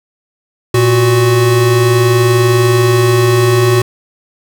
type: tone pair together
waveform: square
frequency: 116.54 / 370 Hz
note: A#2 / F#4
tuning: 0 / 0 cents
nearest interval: octave + minor sixth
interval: 2000 cents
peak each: -11 dBFS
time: 0.74-3.82 s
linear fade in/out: 5 ms
effects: none